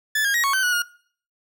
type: tone with pitch steps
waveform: 40% pulse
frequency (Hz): 1738 / 1627 / 1894 / 1106 / 1537 / 1466 / 1431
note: A6 / G#6 / A#6 / C#6 / G6 / F#6 / F6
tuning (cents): -22 / -36 / +27 / -4 / -35 / -16 / +42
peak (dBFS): -18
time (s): 0.15-0.822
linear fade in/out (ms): 5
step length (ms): 96
effects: noise-tail reverb RT60 0.5 s tail -21 dB re dry